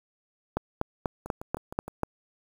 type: two click trains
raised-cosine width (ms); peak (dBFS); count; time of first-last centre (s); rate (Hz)
1; -12 / -24; 7 / 5; 0.57-2.033 / 1.26-1.88; 4.1 / 6.45
effects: 7-bit